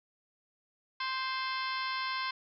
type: harmonic tone with a mistuned harmonic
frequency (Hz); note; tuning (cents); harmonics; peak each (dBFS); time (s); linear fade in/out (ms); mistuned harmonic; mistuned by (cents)
523.3; C5; 0; 2 / 3 / 4 / 5 / 6 / 7 / 8 / 9 / 10; -35 / -40 / -40 / -44 / -45 / -46 / -43 / -48 / -46; 1-2.31; 5; 7; -82
effects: none